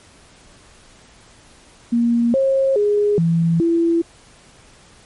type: tone with pitch steps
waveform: sine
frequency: 235.4 / 538 / 413.7 / 166.5 / 335.3 Hz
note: A#3 / C5 / G#4 / E3 / E4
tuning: +17 / +48 / -7 / +18 / +30 cents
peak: -13 dBFS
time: 1.92-4.02 s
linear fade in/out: 10 ms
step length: 420 ms
effects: pink hiss -48 dBFS RMS until 5.05 s + MP3 48 kbps